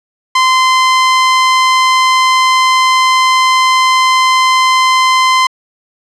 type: tone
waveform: sawtooth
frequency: 1035 Hz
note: C6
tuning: 19 cents flat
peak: -3 dBFS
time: 0.35-5.47 s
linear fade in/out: 5 ms
effects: low-pass 6000 Hz 12 dB/octave